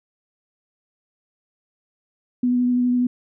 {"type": "tone with vibrato", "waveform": "sine", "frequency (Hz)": 246.9, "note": "B3", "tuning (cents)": 0, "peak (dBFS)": -16, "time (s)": [2.43, 3.07], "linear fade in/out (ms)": 5, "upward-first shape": "triangle", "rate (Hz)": 12, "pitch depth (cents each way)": 16, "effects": []}